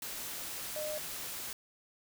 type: tone in noise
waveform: sine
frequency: 610 Hz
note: D#5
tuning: 34 cents flat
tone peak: -36 dBFS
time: 0.76-0.98 s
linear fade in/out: 2 ms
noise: white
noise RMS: -41 dBFS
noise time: 0.02-1.53 s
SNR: +2 dB
effects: none